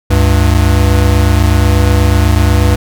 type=tone pair together; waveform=square; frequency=69.84 / 98 Hz; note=C#2 / G2; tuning=+14 / 0 cents; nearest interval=tritone; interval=586 cents; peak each=-10 dBFS; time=0.1-2.76 s; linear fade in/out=10 ms; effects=none